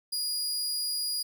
sawtooth tone, 4879 Hz, D#8, 35 cents flat, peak -26 dBFS, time 0.12-1.23 s, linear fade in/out 10 ms, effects none

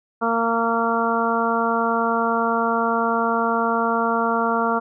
harmonic tone, 229.9 Hz, A#3, 24 cents flat, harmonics 1 / 2 / 3 / 4 / 5 / 6, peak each -25 / -25 / -25 / -25 / -25 / -25 dBFS, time 0.21-4.8 s, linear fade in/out 20 ms, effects none

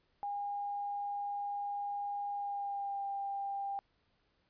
sine tone with pitch glide, 812 to 795.7 Hz, G#5 to G5, -39 to +26 cents, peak -35 dBFS, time 0.23-3.79 s, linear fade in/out 0 ms, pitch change -35 cents, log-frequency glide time 2.3-3.06 s, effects pink hiss -75 dBFS RMS until 4.49 s + resampled to 11025 Hz

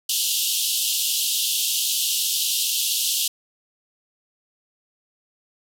pink band-pass noise, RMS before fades -23 dBFS, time 0.09-3.28 s, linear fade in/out 5 ms, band 2800 to 16000 Hz, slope 96 dB/octave, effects none

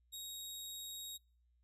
20% pulse tone, 3776 Hz, A#7, 22 cents sharp, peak -39 dBFS, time 0.12-1.18 s, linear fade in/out 20 ms, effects noise-tail reverb RT60 0.4 s tail -26 dB re dry + added 60 Hz sine -70 dBFS peak until 1.63 s

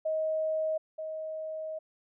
sine tone pair in turn, 630 / 630 Hz, D#5 / D#5, +21 / +21 cents, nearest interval unison, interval 0 cents, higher neither, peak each -27 / -34 dBFS, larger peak first, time 0.05-0.78 / 0.98-1.79 s, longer second, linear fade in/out 10 ms, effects none

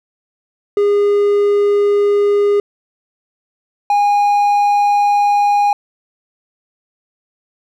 triangle tone pair in turn, 408.4 / 818.8 Hz, G#4 / G#5, -29 / -25 cents, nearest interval octave, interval 1204 cents, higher second, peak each -8 dBFS, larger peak neither, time 0.77-2.6 / 3.9-5.73 s, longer neither, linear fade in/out 2 ms, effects none

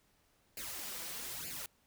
white noise with flanger, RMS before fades -43 dBFS, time 0.57-1.66 s, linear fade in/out 2 ms, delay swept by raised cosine 0.42 to 6.02 ms, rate 1.1 Hz, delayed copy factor +0.85, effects pink hiss -72 dBFS RMS until 1.86 s

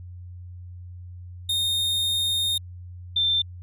45% pulse / sine tone pair in turn, 3683 / 3570 Hz, A#7 / A7, -22 / +24 cents, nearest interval minor second, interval 54 cents, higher first, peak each -22 / -19 dBFS, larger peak second, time 1.49-2.58 / 3.16-3.42 s, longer first, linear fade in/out 5 ms, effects added 89 Hz sine -37 dBFS peak until 3.62 s + resampled to 32000 Hz

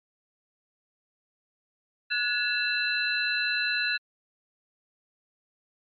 sine tone cluster, 1459 / 1695 / 2665 / 4035 Hz, F#6 / G#6 / E7 / B7, -25 / +35 / +18 / +36 cents, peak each -30 dBFS, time 2.1-3.98 s, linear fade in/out 20 ms, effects MP3 64 kbps

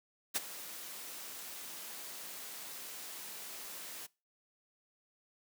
white noise with ADSR envelope, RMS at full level -31 dBFS, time 0.34-4.07 s, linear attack 24 ms, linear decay 24 ms, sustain -15 dB, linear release 16 ms, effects noise-tail reverb RT60 0.3 s tail -23 dB re dry + high-pass 200 Hz 12 dB/octave

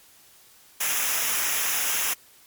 white noise with comb filter, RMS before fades -25 dBFS, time 0.8-2.14 s, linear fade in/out 10 ms, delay 0.23 ms, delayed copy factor -0.7, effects white hiss -54 dBFS RMS until 2.46 s + MP3 96 kbps

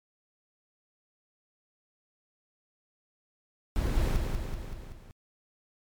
brown noise with echo, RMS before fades -28 dBFS, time 3.76-4.16 s, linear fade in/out 0 ms, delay 190 ms, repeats 5, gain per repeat -4 dB, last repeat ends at 5.11 s, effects MP3 96 kbps

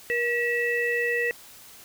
sine tone cluster, 475.5 / 1927 / 2634 Hz, A#4 / B6 / E7, +34 / -43 / -2 cents, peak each -27 / -25 / -32 dBFS, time 0.1-1.31 s, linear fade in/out 0 ms, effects white hiss -48 dBFS RMS until 1.84 s

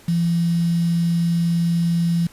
sine tone with quantisation, 169.7 Hz, F3, 49 cents flat, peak -16 dBFS, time 0.08-2.27 s, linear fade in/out 5 ms, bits 6, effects pink hiss -48 dBFS RMS until 2.32 s + resampled to 32000 Hz

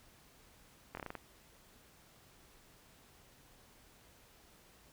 slowing click train, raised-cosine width 0.5 ms, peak -27 dBFS, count 7, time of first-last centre 0.95-1.153 s, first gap 22 ms, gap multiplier 1.17, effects pink hiss -63 dBFS RMS until 4.92 s

